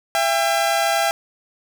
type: tone pair together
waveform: sawtooth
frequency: 671.9 / 800 Hz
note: E5 / G5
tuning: +33 / +35 cents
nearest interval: minor third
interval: 302 cents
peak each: -16 dBFS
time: 0.15-1.11 s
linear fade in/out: 0 ms
effects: none